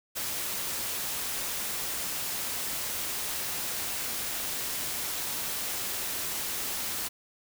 white noise, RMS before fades -33 dBFS, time 0.15-7.09 s, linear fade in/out 20 ms, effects none

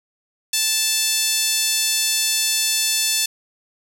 5% pulse tone with high-pass filter, 880 Hz, A5, in tune, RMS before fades -20 dBFS, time 0.53-3.26 s, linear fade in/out 5 ms, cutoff 3000 Hz, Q 0.97, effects none

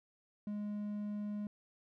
triangle tone, 207.7 Hz, G#3, in tune, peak -35 dBFS, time 0.47-1.47 s, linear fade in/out 2 ms, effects none

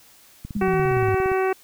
click train, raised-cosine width 5 ms, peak -21 dBFS, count 16, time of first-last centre 0.45-1.317 s, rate 17.3 Hz
sine exponential sweep, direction down, 213.5 to 98 Hz, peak -23 dBFS, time 0.55-1.15 s, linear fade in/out 5 ms
harmonic tone, 378.8 Hz, F#4, 41 cents sharp, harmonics 1 / 2 / 3 / 4 / 5 / 6 / 7, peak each -20 / -26 / -30 / -32 / -34 / -36 / -37 dBFS, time 0.61-1.53 s, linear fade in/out 5 ms
effects white hiss -52 dBFS RMS until 1.63 s

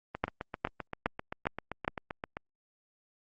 two click trains, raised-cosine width 0.5 ms, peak -12 / -21 dBFS, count 5 / 18, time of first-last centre 0.24-1.879 / 0.15-2.369 s, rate 2.44 / 7.66 Hz, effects Opus 32 kbps

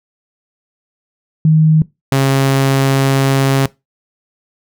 sine / sawtooth tone pair in turn, 157 / 135.78 Hz, D#3 / C#3, +16 / -35 cents, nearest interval minor third, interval 251 cents, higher first, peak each -6 dBFS, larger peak neither, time 1.45-1.82 / 2.12-3.66 s, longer second, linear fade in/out 2 ms, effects noise-tail reverb RT60 0.2 s tail -20 dB re dry

